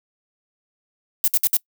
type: noise bursts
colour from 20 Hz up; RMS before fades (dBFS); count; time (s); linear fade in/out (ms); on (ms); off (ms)
violet; -17; 4; 1.24-1.568; 0; 37; 60
effects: noise-tail reverb RT60 0.1 s tail -24 dB re dry